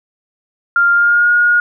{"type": "tone with pitch glide", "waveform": "sine", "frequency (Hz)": [1396.9, 1436.2], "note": ["F6", "F6"], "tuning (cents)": [0, 48], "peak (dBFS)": -8, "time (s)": [0.76, 1.6], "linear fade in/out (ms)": 2, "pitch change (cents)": 48, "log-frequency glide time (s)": [0.92, 1.3], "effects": []}